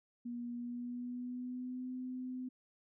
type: tone with pitch glide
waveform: sine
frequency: 240 to 254.3 Hz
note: B3 to C4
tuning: -49 to -49 cents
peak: -39 dBFS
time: 0.25-2.49 s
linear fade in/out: 10 ms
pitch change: +100 cents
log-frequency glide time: 0.55-1.9 s
effects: none